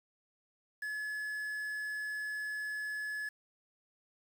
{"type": "tone with quantisation", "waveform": "triangle", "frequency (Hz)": 1708, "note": "G#6", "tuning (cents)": 48, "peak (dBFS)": -34, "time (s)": [0.82, 3.29], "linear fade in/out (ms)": 5, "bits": 9, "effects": []}